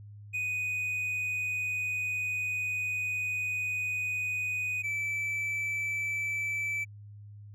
triangle tone pair in turn, 2489 / 2316 Hz, D#7 / D7, 0 / -25 cents, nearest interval minor second, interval 125 cents, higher first, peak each -28 dBFS, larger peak neither, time 0.33-4.83 / 4.83-6.85 s, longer first, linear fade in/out 20 ms, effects added 103 Hz sine -45 dBFS peak until 7.54 s

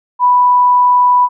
sine tone, 987.8 Hz, B5, in tune, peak -6 dBFS, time 0.19-1.29 s, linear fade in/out 50 ms, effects none

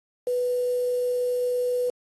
sine tone with quantisation, 493.9 Hz, B4, in tune, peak -22 dBFS, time 0.27-1.9 s, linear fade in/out 2 ms, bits 7, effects AAC 32 kbps

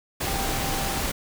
sine tone in noise, 784 Hz, G5, in tune, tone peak -33 dBFS, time 0.26-1.01 s, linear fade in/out 10 ms, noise pink, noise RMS -27 dBFS, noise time 0.2-1.12 s, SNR -9 dB, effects none

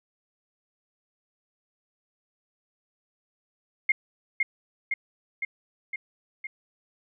sine tone with echo, 2132 Hz, C7, 32 cents sharp, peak -17 dBFS, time 3.89-3.92 s, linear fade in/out 5 ms, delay 510 ms, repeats 5, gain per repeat -3 dB, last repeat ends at 6.47 s, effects none

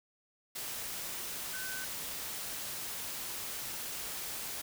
sine tone in noise, 1520 Hz, F#6, 46 cents sharp, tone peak -41 dBFS, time 1.53-1.85 s, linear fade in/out 10 ms, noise white, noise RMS -40 dBFS, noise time 0.55-4.62 s, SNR -4 dB, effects none

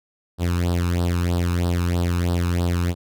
sawtooth tone with flanger, 87.31 Hz, F2, in tune, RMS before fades -21 dBFS, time 0.38-2.95 s, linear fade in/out 50 ms, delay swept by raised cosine 0.22 to 0.79 ms, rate 3.1 Hz, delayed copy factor +0.8, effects none

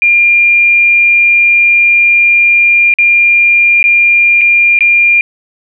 sine tone with dropouts, 2400 Hz, D7, 37 cents sharp, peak -4 dBFS, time 0.02-5.21 s, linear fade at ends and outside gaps 1 ms, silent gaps 2.939-2.986 / 3.828-3.84 / 4.411-4.415 / 4.79-4.807 s, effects none

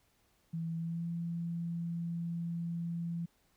sine tone with pitch glide, 164.81 to 169.25 Hz, E3 to E3, 0 to +46 cents, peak -34 dBFS, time 0.53-3.26 s, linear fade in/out 10 ms, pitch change +46 cents, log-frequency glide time 0.77-1.05 s, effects pink hiss -72 dBFS RMS until 3.56 s

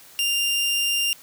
sawtooth tone, 2794 Hz, F7, in tune, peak -17 dBFS, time 0.19-1.13 s, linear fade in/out 0 ms, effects white hiss -48 dBFS RMS until 1.22 s + high-pass 60 Hz 12 dB/octave

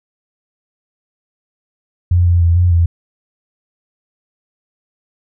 sine tone with pitch steps, 88.2 / 86.8 / 84.8 / 88.8 / 84.9 Hz, F2 / F2 / E2 / F2 / F2, +18 / -10 / +50 / +29 / -48 cents, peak -8 dBFS, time 2.11-2.86 s, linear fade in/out 5 ms, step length 150 ms, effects none

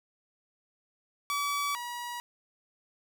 sawtooth tone pair in turn, 1145 / 962.8 Hz, D6 / B5, -44 / -44 cents, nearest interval minor third, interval 300 cents, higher first, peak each -25 / -32 dBFS, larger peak first, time 1.3-1.75 / 1.75-2.2 s, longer neither, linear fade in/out 0 ms, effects none

